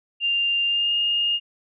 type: tone with pitch glide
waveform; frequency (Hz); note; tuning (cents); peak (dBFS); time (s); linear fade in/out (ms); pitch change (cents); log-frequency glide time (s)
sine; 2794 to 2835; F7 to F7; 0 to +25; -19; 0.2-1.4; 50; +25; 0.66-0.93
effects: none